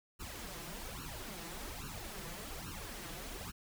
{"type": "noise with flanger", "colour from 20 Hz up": "pink", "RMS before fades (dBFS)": -45, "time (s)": [0.19, 3.52], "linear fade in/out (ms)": 20, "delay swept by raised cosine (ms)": [0.71, 6.01], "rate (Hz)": 1.2, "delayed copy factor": 1, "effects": []}